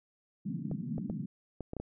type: band-pass noise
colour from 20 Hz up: white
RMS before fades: -37 dBFS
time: 0.45-1.26 s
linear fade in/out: 5 ms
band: 140 to 250 Hz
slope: 48 dB/octave
type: clicks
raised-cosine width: 2 ms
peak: -25 dBFS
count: 7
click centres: 0.714 / 0.981 / 1.099 / 1.607 / 1.734 / 1.767 / 1.8 s
effects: none